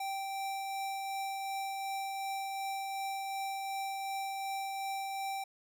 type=tone with tremolo; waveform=square; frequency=781 Hz; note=G5; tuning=7 cents flat; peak=-35 dBFS; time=0-5.44 s; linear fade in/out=5 ms; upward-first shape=triangle; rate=2.7 Hz; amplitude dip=25%; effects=none